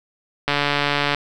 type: click train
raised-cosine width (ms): 0.3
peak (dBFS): -3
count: 97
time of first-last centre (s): 0.48-1.147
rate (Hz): 144
effects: none